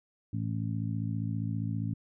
harmonic tone, 55 Hz, A1, in tune, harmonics 2 / 3 / 4 / 5, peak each -32 / -36 / -38 / -40 dBFS, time 0.33-1.94 s, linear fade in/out 5 ms, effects none

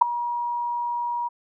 sine tone with ADSR envelope, 956 Hz, A#5, 43 cents sharp, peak -6 dBFS, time 0.01-1.29 s, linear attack 11 ms, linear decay 4 ms, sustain -18 dB, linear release 20 ms, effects none

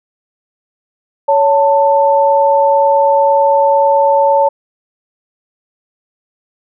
sine tone pair together, 560 / 889 Hz, C#5 / A5, +18 / +18 cents, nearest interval minor sixth, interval 800 cents, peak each -10 dBFS, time 1.28-4.49 s, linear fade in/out 10 ms, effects none

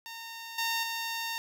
10% pulse tone with level steps, 916 Hz, A#5, 31 cents flat, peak -32 / -20 / -24 dBFS, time 0.06-1.38 s, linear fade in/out 0 ms, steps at 0.58 / 0.83 s, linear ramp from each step 5 ms, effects none

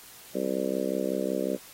harmonic tone, 65.41 Hz, C2, in tune, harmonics 3 / 4 / 5 / 6 / 7 / 8 / 9, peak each -34 / -34 / -34 / -34 / -34 / -34 / -34 dBFS, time 0.34-1.57 s, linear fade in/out 20 ms, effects white hiss -49 dBFS RMS until 1.73 s + AAC 48 kbps

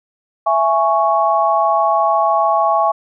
sine chord, C# minor, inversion first, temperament just, 665.2 / 831.5 / 1108.7 Hz, E5 / G#5 / C#6, +16 / +2 / 0 cents, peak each -16 dBFS, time 0.46-2.92 s, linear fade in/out 10 ms, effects none

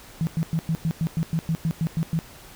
sine tone bursts, 162.6 Hz, E3, 23 cents flat, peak -20 dBFS, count 13, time 0.21-2.19 s, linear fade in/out 0 ms, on 60 ms, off 100 ms, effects pink hiss -46 dBFS RMS until 2.55 s

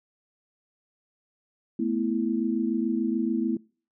sine chord, A suspended second, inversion none, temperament equal, 220 / 246.9 / 329.6 Hz, A3 / B3 / E4, 0 / 0 / 0 cents, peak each -28 dBFS, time 1.79-3.57 s, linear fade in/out 5 ms, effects noise-tail reverb RT60 0.4 s tail -25 dB re dry

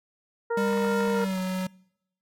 harmonic tone, 466.2 Hz, A#4, in tune, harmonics 1 / 2 / 3 / 4, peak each -25 / -32 / -35 / -44 dBFS, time 0.5-1.25 s, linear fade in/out 10 ms
square tone with pitch glide, 199.4 to 186.05 Hz, G3 to F#3, +30 to +10 cents, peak -27 dBFS, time 0.57-1.67 s, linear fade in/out 5 ms, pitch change -120 cents, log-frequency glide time 1.12-1.39 s
effects noise-tail reverb RT60 0.8 s tail -25 dB re dry + AAC 64 kbps

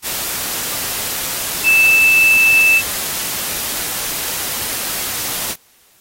sine tone in noise, 2638 Hz, E7, 1 cent sharp, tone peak -8 dBFS, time 1.63-2.82 s, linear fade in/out 50 ms, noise white, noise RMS -22 dBFS, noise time 0.02-5.56 s, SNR +11 dB, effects white hiss -52 dBFS RMS until 6 s + AAC 48 kbps

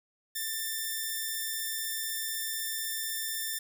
5% pulse tone, 1784 Hz, A6, 23 cents sharp, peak -21 dBFS, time 0.35-3.59 s, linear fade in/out 10 ms, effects none

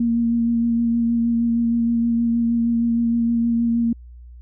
sine tone with vibrato, 233.1 Hz, A#3, in tune, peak -16 dBFS, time 0-3.93 s, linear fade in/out 5 ms, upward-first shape sine, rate 6.4 Hz, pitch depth 16 cents each way, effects added 60 Hz sine -38 dBFS peak until 4.41 s

